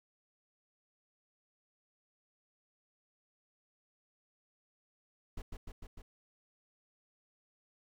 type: noise with echo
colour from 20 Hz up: brown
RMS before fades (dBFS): -41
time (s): 5.37-5.42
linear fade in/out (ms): 5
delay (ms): 150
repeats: 4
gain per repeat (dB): -2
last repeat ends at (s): 6.02
effects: none